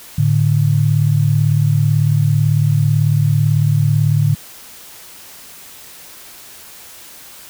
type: tone pair together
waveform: sine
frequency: 108.77 / 146.83 Hz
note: A2 / D3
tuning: -19 / 0 cents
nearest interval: perfect fourth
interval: 519 cents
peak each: -14 / -13 dBFS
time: 0.18-4.35 s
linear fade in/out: 5 ms
effects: white hiss -38 dBFS RMS until 7.49 s